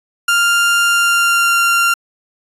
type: tone with pitch glide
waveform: 30% pulse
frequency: 1396.9 to 1385.6 Hz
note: F6 to F6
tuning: 0 to -14 cents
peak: -8 dBFS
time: 0.28-1.94 s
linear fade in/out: 5 ms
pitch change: -14 cents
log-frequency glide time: 0.84-1.57 s
effects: resampled to 32000 Hz